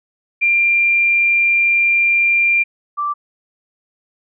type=tone pair in turn; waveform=sine; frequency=2383 / 1171 Hz; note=D7 / D6; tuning=+25 / -5 cents; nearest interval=octave; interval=1230 cents; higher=first; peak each=-11 / -17 dBFS; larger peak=first; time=0.41-2.64 / 2.97-3.14 s; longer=first; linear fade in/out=20 ms; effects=none